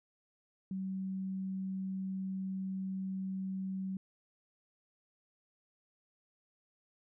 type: tone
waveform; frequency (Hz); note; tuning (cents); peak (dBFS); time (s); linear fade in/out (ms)
sine; 190.3; F#3; +49; -35; 0.71-3.97; 2
effects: none